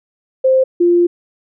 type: tone pair in turn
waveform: sine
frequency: 523.3 / 348.1 Hz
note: C5 / F4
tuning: 0 / -6 cents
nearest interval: perfect fifth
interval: 706 cents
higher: first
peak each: -8 dBFS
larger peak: neither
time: 0.44-0.64 / 0.8-1.07 s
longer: second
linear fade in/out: 10 ms
effects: none